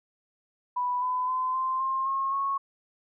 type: tone with pitch steps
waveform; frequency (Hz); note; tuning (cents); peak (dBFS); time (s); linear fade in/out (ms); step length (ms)
sine; 987.8 / 1005.6 / 1023.8 / 1042.3 / 1061.1 / 1080.3 / 1099.8; B5 / B5 / C6 / C6 / C6 / C#6 / C#6; 0 / +31 / -38 / -7 / +24 / -45 / -14; -25; 0.76-2.58; 10; 260
effects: none